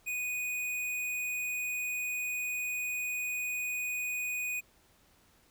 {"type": "tone", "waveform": "square", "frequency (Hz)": 2480, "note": "D#7", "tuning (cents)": -6, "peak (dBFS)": -33, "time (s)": [0.06, 4.61], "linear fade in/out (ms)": 20, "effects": ["pink hiss -65 dBFS RMS until 5.5 s"]}